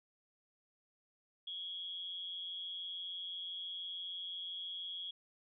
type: tone with amplitude modulation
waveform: sine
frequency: 3322 Hz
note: G#7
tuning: in tune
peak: -38 dBFS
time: 1.47-5.11 s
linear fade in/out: 5 ms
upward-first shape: sine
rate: 179 Hz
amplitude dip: 60%
effects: none